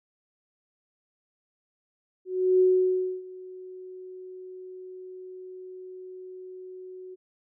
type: tone with ADSR envelope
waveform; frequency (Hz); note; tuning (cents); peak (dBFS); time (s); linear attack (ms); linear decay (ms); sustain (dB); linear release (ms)
sine; 370; F#4; 0; -16; 2.25-7.16; 350; 620; -23; 25
effects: none